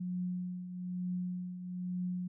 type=tone with tremolo; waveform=sine; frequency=180.4 Hz; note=F#3; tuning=44 cents flat; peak=-32 dBFS; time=0-2.28 s; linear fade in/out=10 ms; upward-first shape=triangle; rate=1.1 Hz; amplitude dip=65%; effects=none